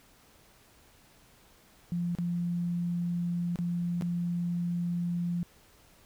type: tone with dropouts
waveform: sine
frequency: 173.5 Hz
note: F3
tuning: 11 cents flat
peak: -28 dBFS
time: 1.92-5.43 s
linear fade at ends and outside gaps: 0 ms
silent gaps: 2.151-2.186 / 3.558-3.588 / 4.011-4.022 s
effects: pink hiss -60 dBFS RMS until 6.05 s